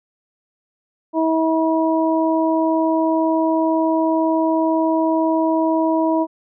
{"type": "harmonic tone", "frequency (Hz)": 322, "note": "E4", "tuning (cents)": -41, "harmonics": [1, 2, 3], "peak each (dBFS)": [-17, -20, -22], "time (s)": [1.13, 6.27], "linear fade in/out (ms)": 50, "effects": []}